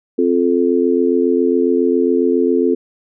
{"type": "chord", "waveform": "sine", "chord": "F major", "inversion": "second", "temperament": "just", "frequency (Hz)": [261.9, 349.2, 436.5], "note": ["C4", "F4", "A4"], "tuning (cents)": [2, 0, -14], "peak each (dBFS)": -16, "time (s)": [0.18, 2.75], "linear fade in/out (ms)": 10, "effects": []}